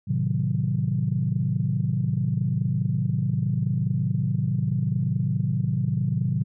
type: chord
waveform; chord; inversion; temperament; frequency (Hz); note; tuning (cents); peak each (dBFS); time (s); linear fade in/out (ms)
sine; A diminished seventh; none; equal; 110 / 130.81 / 155.56 / 185; A2 / C3 / Eb3 / Gb3; 0 / 0 / 0 / 0; -27 / -25 / -27 / -28; 0.07-6.44; 20
effects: tanh soft clip ceiling -11 dBFS